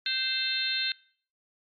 harmonic tone with a mistuned harmonic, 520 Hz, C5, 11 cents flat, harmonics 3 / 4 / 5 / 6 / 7 / 8, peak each -34 / -38 / -35 / -41 / -31 / -30 dBFS, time 0.06-0.92 s, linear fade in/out 2 ms, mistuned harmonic 5, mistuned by +30 cents, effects noise-tail reverb RT60 0.5 s tail -22 dB re dry + MP3 48 kbps

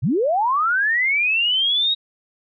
sine linear sweep, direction up, 93.2 to 3814 Hz, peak -16 dBFS, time 0.02-1.95 s, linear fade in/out 20 ms, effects none

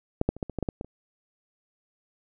clicks, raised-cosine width 2 ms, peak -9 / -9 / -27 / -15 / -22 / -16 / -14 / -14 / -18 / -30 dBFS, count 10, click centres 0.214 / 0.29 / 0.366 / 0.428 / 0.497 / 0.587 / 0.627 / 0.688 / 0.811 / 0.846 s, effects none

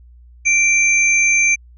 sine tone pair together, 2349 / 6276 Hz, D7 / G8, 0 / +1 cents, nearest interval octave + perfect fourth, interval 1701 cents, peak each -12 / -18 dBFS, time 0.45-1.56 s, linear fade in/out 20 ms, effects added 60 Hz sine -41 dBFS peak until 1.77 s

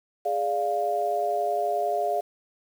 sine chord, D diminished, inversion second, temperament equal, 415.3 / 587.3 / 698.5 Hz, Ab4 / D5 / F5, 0 / 0 / 0 cents, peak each -30 / -29 / -25 dBFS, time 0.25-2.21 s, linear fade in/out 10 ms, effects 8-bit

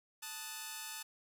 5% pulse chord, D# diminished, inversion second, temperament equal, 880 / 1244.5 / 1480 Hz, A5 / D#6 / F#6, 0 / 0 / 0 cents, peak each -33 / -37 / -38 dBFS, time 0.22-1.03 s, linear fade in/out 10 ms, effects none

